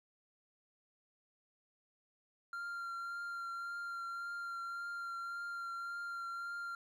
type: tone with vibrato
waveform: triangle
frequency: 1385 Hz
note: F6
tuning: 15 cents flat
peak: -38 dBFS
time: 2.53-6.75 s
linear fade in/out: 2 ms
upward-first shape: triangle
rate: 1.8 Hz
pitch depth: 17 cents each way
effects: none